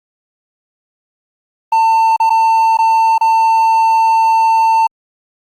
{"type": "tone with dropouts", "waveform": "triangle", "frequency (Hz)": 897, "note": "A5", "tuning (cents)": 33, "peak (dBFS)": -6, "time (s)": [1.72, 4.87], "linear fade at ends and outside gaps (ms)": 5, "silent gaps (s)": [[2.164, 2.2], [2.296, 2.303], [2.772, 2.787], [3.181, 3.21]], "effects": ["Opus 32 kbps"]}